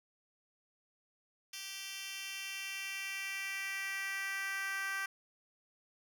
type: tone with high-pass filter sweep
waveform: 10% pulse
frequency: 390 Hz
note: G4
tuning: 9 cents flat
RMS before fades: -40 dBFS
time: 1.53-5.06 s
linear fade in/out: 5 ms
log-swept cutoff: 3600 to 1500 Hz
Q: 2.4
effects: none